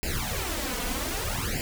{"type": "noise with flanger", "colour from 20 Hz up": "pink", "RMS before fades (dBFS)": -30, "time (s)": [0.03, 1.61], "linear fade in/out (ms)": 0, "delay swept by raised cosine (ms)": [0.41, 4.11], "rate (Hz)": 0.64, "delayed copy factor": 0.95, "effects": []}